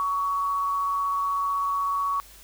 sine tone with amplitude modulation, 1121 Hz, C#6, 19 cents sharp, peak -21 dBFS, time 0-2.2 s, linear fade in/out 0 ms, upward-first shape sine, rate 182 Hz, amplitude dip 40%, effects added 49 Hz sine -52 dBFS peak until 2.43 s + white hiss -50 dBFS RMS until 2.43 s

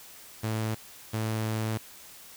sawtooth tone bursts at uneven times, 110 Hz, A2, in tune, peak -24 dBFS, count 2, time 0.43-0.75 / 1.13-1.78 s, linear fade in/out 10 ms, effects white hiss -49 dBFS RMS until 2.36 s

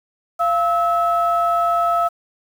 sine tone pair together, 688.7 / 1300 Hz, F5 / E6, -24 / -24 cents, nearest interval major seventh, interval 1100 cents, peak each -17 dBFS, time 0.39-2.09 s, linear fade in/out 20 ms, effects tanh soft clip ceiling -8 dBFS + 7-bit

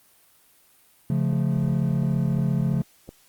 triangle chord, Db augmented, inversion none, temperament just, 138.59 / 173.24 / 216.5 Hz, Db3 / F3 / A3, 0 / -14 / -28 cents, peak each -21 / -23 / -26 dBFS, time 1.1-2.82 s, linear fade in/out 2 ms
click train, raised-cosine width 2 ms, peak -24 dBFS, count 6, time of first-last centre 1.33-3.091 s, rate 2.84 Hz
effects white hiss -58 dBFS RMS until 3.28 s + Opus 32 kbps

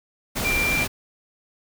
sine tone in noise, 2366 Hz, D7, 12 cents sharp, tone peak -21 dBFS, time 0.44-0.85 s, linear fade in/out 20 ms, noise pink, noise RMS -26 dBFS, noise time 0.35-0.88 s, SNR +2 dB, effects none

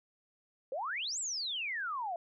sine exponential two-way sweep, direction up then down, 493.9 to 8040 to 659 Hz, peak -34 dBFS, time 0.72-2.16 s, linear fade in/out 2 ms, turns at 1.19 s, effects none

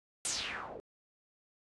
white noise with low-pass filter sweep, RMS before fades -39 dBFS, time 0.25-0.8 s, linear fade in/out 0 ms, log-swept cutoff 9500 to 420 Hz, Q 3.4, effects resampled to 24000 Hz

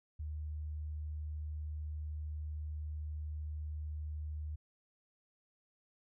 sine tone, 76.1 Hz, D#2, 38 cents flat, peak -38 dBFS, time 0.19-4.56 s, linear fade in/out 10 ms, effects none

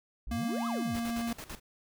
triangle exponential two-way sweep, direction up then down, 44.92 to 1300 to 72.9 Hz, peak -34 dBFS, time 0.27-0.96 s, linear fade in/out 0 ms, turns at 0.67 s
square tone, 233.1 Hz, A#3, in tune, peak -32 dBFS, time 0.31-1.33 s, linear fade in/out 5 ms
pink noise with tremolo, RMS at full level -42 dBFS, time 0.94-1.6 s, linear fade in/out 10 ms, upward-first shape square, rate 9 Hz, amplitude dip 80%
effects none

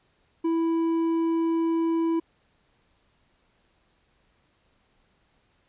sine tone with hard clipping, 329.6 Hz, E4, in tune, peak -23 dBFS, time 0.44-2.2 s, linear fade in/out 10 ms, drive 5 dB, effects pink hiss -67 dBFS RMS until 5.68 s + resampled to 8000 Hz

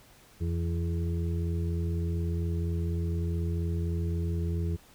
harmonic tone with a mistuned harmonic, 84.2 Hz, E2, 37 cents sharp, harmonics 1 / 2 / 4 / 5, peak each -28 / -34 / -40 / -42 dBFS, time 0.4-4.77 s, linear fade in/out 20 ms, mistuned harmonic 1, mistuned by +19 cents, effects pink hiss -57 dBFS RMS until 4.94 s

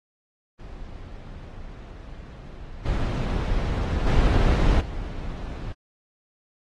brown noise with level steps, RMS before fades -39 / -24 / -18 / -32 dBFS, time 0.59-5.73 s, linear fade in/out 10 ms, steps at 2.85 / 4.06 / 4.8 s, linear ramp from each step 10 ms, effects low-pass 5000 Hz 12 dB/octave + AAC 32 kbps

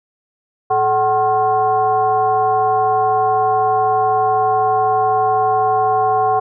sine tone with frequency modulation, 752 Hz, F#5, 28 cents sharp, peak -12 dBFS, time 0.7-6.4 s, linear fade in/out 10 ms, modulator 320 Hz, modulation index 0.89, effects none

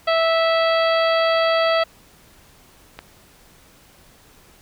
harmonic tone, 656 Hz, E5, 9 cents flat, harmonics 1 / 2 / 3 / 4 / 5 / 6 / 7, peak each -17 / -22 / -26 / -30 / -28 / -36 / -31 dBFS, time 0.07-1.84 s, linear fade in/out 10 ms
click, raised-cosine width 0.3 ms, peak -17 dBFS, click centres 2.99 s
effects pink hiss -51 dBFS RMS until 4.61 s

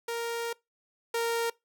sawtooth tone pair in turn, 466.2 / 463.8 Hz, A#4 / A#4, 0 / -9 cents, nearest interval unison, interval 9 cents, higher first, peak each -27 / -23 dBFS, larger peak second, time 0.08-0.53 / 1.14-1.5 s, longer first, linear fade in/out 5 ms, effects noise-tail reverb RT60 0.2 s tail -23 dB re dry

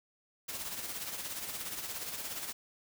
white noise with tremolo, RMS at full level -38 dBFS, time 0.48-2.53 s, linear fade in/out 10 ms, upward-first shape sine, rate 17 Hz, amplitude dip 50%, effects none

